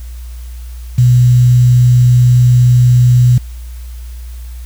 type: tone with quantisation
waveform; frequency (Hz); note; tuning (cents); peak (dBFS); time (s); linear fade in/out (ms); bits
sine; 123.47; B2; 0; -4; 0.98-3.38; 5; 5
effects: added 60 Hz sine -24 dBFS peak until 4.65 s + white hiss -43 dBFS RMS until 4.65 s